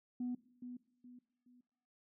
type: tone with echo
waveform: sine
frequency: 246.9 Hz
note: B3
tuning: in tune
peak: -35 dBFS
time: 0.2-0.35 s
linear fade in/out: 5 ms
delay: 420 ms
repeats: 3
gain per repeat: -9 dB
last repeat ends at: 1.61 s
effects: noise-tail reverb RT60 0.8 s tail -20 dB re dry + tanh soft clip ceiling -33 dBFS